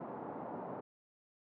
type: band-pass noise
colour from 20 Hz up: white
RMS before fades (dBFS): -44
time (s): 0-0.81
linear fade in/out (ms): 10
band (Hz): 140 to 910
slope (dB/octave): 24
effects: none